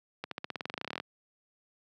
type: accelerating click train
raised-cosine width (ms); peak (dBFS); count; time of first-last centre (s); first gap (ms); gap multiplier
0.3; -19; 19; 0.24-1; 73; 0.93
effects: high-pass 150 Hz 12 dB/octave